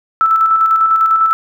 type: tone with tremolo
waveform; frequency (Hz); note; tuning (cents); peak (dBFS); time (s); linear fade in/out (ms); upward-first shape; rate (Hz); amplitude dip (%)
sine; 1318.5; E6; 0; -7; 0.21-1.33; 0; square; 10; 35
effects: none